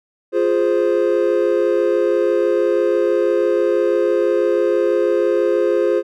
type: chord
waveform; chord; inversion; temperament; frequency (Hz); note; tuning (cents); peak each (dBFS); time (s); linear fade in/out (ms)
triangle; F minor; none; equal; 349.2 / 415.3 / 523.3; F4 / Ab4 / C5; 0 / 0 / 0; -16; 0.32-6.03; 50
effects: tanh soft clip ceiling -2 dBFS